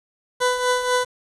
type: tone with tremolo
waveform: 20% pulse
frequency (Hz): 498.6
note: B4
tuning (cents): +16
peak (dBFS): -11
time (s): 0.4-1.05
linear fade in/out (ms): 20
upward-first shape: triangle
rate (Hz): 4.1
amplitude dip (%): 65
effects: resampled to 24000 Hz + 7-bit